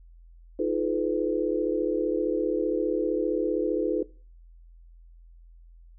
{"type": "tone cluster", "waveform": "sine", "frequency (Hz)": [314, 349.2, 428.8, 502], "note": ["D#4", "F4", "A4", "B4"], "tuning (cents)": [16, 0, -45, 28], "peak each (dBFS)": -29, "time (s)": [0.59, 4.03], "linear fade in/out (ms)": 5, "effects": ["noise-tail reverb RT60 0.4 s tail -20 dB re dry", "added 42 Hz sine -48 dBFS peak until 5.98 s"]}